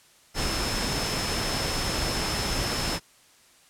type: tone in noise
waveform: sine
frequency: 5250 Hz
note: E8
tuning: 8 cents flat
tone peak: -33 dBFS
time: 0.34-3 s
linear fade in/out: 50 ms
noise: pink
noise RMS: -28 dBFS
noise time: 0.34-3 s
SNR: -8 dB
effects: white hiss -57 dBFS RMS until 3.69 s + low-pass 10000 Hz 12 dB/octave